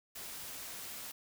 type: noise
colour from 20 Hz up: white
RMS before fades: -45 dBFS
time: 0.15-1.12 s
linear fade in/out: 10 ms
effects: none